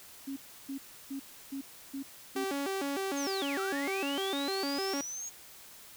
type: tone bursts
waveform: sine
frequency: 273.1 Hz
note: C#4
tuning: 26 cents flat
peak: -35 dBFS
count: 6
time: 0.27-2.446 s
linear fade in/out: 10 ms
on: 96 ms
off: 320 ms
type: tone with vibrato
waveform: sawtooth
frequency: 329.6 Hz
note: E4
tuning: in tune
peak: -28 dBFS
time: 2.36-5.01 s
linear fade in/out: 2 ms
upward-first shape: square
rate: 3.3 Hz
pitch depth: 280 cents each way
type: linear two-way sweep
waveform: sine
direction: down then up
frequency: 6670 to 1281 to 6670 Hz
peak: -37 dBFS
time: 3.16-5.3 s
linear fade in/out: 20 ms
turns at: 3.6 s
effects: white hiss -52 dBFS RMS until 5.96 s